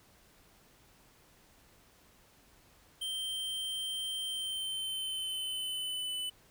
square tone with pitch glide, 3136 to 3000 Hz, G7 to F#7, 0 to +23 cents, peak -35 dBFS, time 3.01-6.3 s, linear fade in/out 10 ms, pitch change -77 cents, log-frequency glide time 4.23-6.1 s, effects pink hiss -63 dBFS RMS until 6.5 s

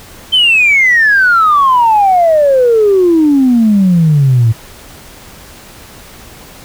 sine exponential sweep, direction down, 3136 to 109.5 Hz, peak -4 dBFS, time 0.32-4.53 s, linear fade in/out 20 ms, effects tanh soft clip ceiling -1 dBFS + pink hiss -35 dBFS RMS until 6.64 s

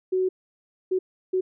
sine tone bursts at uneven times, 372.6 Hz, F#4, 12 cents sharp, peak -20 dBFS, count 3, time 0.12-0.29 / 0.91-0.99 / 1.33-1.41 s, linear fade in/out 10 ms, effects none

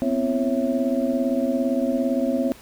sine tone cluster, 245.5 / 263.1 / 338.4 / 549 / 662 Hz, B3 / C4 / E4 / C#5 / E5, -10 / +10 / +45 / -17 / +7 cents, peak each -25 / -23 / -32 / -26 / -30 dBFS, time 0.02-2.52 s, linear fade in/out 0 ms, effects pink hiss -47 dBFS RMS until 2.61 s

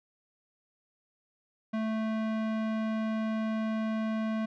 square tone with low-pass filter, 220 Hz, A3, in tune, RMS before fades -31 dBFS, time 1.73-4.46 s, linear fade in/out 10 ms, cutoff 2400 Hz, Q 0.63, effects none

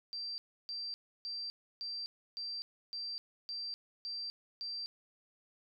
sine tone bursts, 4700 Hz, D8, 1 cent sharp, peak -38 dBFS, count 9, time 0.13-4.86 s, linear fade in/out 0 ms, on 250 ms, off 310 ms, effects none

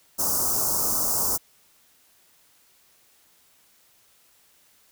white band-stop noise, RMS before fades -24 dBFS, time 0.18-1.38 s, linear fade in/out 20 ms, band 1300 to 5200 Hz, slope 48 dB/octave, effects white hiss -60 dBFS RMS until 4.91 s

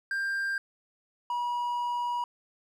triangle tone pair in turn, 1590 / 965.5 Hz, G6 / B5, +24 / -39 cents, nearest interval major sixth, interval 863 cents, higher first, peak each -26 dBFS, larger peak neither, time 0.11-0.58 / 1.3-2.24 s, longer second, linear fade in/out 2 ms, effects none

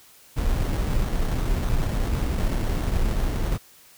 brown noise with sample-and-hold, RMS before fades -23 dBFS, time 0.36-3.58 s, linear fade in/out 20 ms, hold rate 2450 Hz, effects white hiss -52 dBFS RMS until 3.97 s

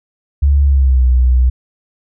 sine tone with pitch glide, 70.7 to 62.62 Hz, C#2 to B1, +35 to +25 cents, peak -7 dBFS, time 0.42-1.5 s, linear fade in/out 10 ms, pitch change -210 cents, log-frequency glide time 0.64-1.04 s, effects none

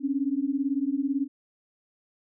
sine beating tone pair, 267.6 / 285.6 Hz, C4 / D4, +39 / -48 cents, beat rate 18 Hz, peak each -27 dBFS, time 0-1.28 s, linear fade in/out 50 ms, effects none

